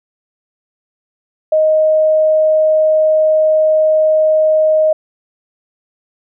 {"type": "tone", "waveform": "sine", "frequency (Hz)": 624, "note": "D#5", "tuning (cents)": 5, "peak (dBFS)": -8, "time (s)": [1.52, 4.93], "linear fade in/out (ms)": 5, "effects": []}